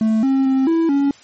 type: tone with pitch steps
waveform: triangle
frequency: 219.9 / 268.4 / 265.3 / 329.2 / 280.2 Hz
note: A3 / C4 / C4 / E4 / C#4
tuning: -1 / +44 / +24 / -2 / +19 cents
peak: -11 dBFS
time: 0.01-1.11 s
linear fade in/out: 2 ms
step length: 220 ms
effects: white hiss -46 dBFS RMS until 1.23 s + MP3 32 kbps